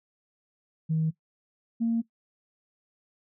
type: tone pair in turn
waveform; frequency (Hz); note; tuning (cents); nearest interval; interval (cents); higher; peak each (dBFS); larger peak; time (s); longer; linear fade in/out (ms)
sine; 159 / 230; D#3 / A#3; +38 / -23; tritone; 639; second; -22 / -22; neither; 0.89-1.11 / 1.8-2.02; neither; 20
effects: noise-tail reverb RT60 0.1 s tail -19 dB re dry + tanh soft clip ceiling -18 dBFS